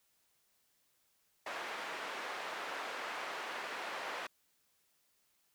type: band-pass noise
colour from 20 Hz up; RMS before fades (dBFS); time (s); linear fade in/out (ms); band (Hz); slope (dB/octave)
white; -42; 1.46-4.27; 5; 480 to 1800; 12
effects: white hiss -75 dBFS RMS until 5.54 s